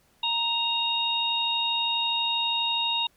harmonic tone, 932.3 Hz, A#5, in tune, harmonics 1 / 3 / 4, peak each -30 / -29 / -26 dBFS, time 0.23-3.07 s, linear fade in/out 5 ms, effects pink hiss -64 dBFS RMS until 3.16 s

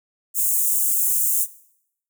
white high-pass noise, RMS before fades -20 dBFS, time 0.34-1.47 s, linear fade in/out 50 ms, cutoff 7000 Hz, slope 48 dB/octave, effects noise-tail reverb RT60 0.7 s tail -18 dB re dry

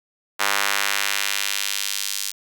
sawtooth tone with high-pass filter sweep, 100 Hz, G2, 35 cents sharp, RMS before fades -24 dBFS, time 0.39-2.32 s, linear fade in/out 20 ms, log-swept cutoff 1200 to 5000 Hz, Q 1, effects none

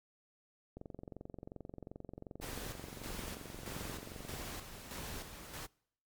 click train, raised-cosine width 2 ms, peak -33 dBFS, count 82, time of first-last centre 0.77-4.338 s, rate 22.7 Hz
pink noise with tremolo, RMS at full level -44 dBFS, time 2.41-5.67 s, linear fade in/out 20 ms, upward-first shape square, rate 1.6 Hz, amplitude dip 50%
effects noise-tail reverb RT60 0.7 s tail -26 dB re dry + MP3 96 kbps

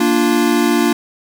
square chord, Bb major, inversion none, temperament equal with one note detuned, 233.1 / 293.7 / 348.2 Hz, Bb3 / D4 / F4, 0 / 0 / -5 cents, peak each -17 dBFS, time 0-0.93 s, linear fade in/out 5 ms, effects none

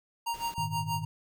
square tone with tremolo, 932.3 Hz, A#5, in tune, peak -29 dBFS, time 0.26-1.05 s, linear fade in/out 10 ms, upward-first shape sine, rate 6.3 Hz, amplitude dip 90%
pink noise, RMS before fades -48 dBFS, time 0.34-0.54 s, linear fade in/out 0 ms
sine chord, Ab suspended second, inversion none, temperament just, 103.83 / 116.8 / 155.74 Hz, Ab2 / Bb2 / Eb3, 0 / +4 / +2 cents, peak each -38 / -40 / -35 dBFS, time 0.58-1.05 s, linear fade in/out 0 ms
effects none

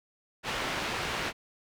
white low-pass noise, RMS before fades -33 dBFS, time 0.43-1.33 s, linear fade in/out 50 ms, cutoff 2600 Hz, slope 12 dB/octave, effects none

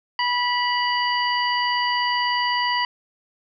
harmonic tone with a mistuned harmonic, 979 Hz, B5, 15 cents flat, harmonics 1 / 2 / 3 / 5, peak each -22 / -25 / -27 / -29 dBFS, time 0.19-2.85 s, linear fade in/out 2 ms, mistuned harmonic 5, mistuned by -80 cents, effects none

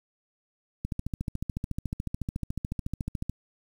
click train, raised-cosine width 5 ms, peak -18 dBFS, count 35, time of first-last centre 0.85-3.296 s, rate 13.9 Hz, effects 8-bit

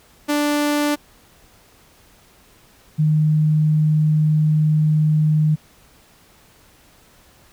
sawtooth / sine tone pair in turn, 293.7 / 153.8 Hz, D4 / D#3, 0 / -20 cents, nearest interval major seventh, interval 1120 cents, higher first, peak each -13 dBFS, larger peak neither, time 0.28-0.96 / 2.98-5.56 s, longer second, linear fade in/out 20 ms, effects pink hiss -52 dBFS RMS until 7.52 s

